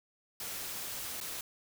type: noise with dropouts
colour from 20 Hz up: white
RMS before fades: -40 dBFS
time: 0.4-1.41 s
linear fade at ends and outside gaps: 2 ms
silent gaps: 1.203-1.211 s
effects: none